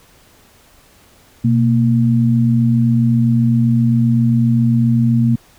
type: tone pair together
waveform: sine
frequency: 123.5 / 231.1 Hz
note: B2 / A#3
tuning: 0 / -15 cents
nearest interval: major seventh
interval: 1085 cents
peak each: -13 dBFS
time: 1.44-5.36 s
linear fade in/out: 10 ms
effects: pink hiss -49 dBFS RMS until 5.58 s